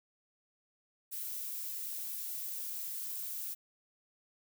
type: noise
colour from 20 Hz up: violet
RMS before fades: -40 dBFS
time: 1.11-3.55 s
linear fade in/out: 20 ms
effects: none